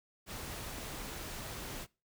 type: noise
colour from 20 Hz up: pink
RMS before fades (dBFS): -43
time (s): 0.26-1.87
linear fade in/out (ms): 50
effects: noise-tail reverb RT60 0.3 s tail -23 dB re dry